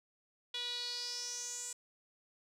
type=tone with band-pass filter sweep; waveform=sawtooth; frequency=486.1 Hz; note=B4; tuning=28 cents flat; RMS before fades=-41 dBFS; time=0.54-1.73 s; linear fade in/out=5 ms; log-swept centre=3500 to 7700 Hz; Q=6.4; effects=none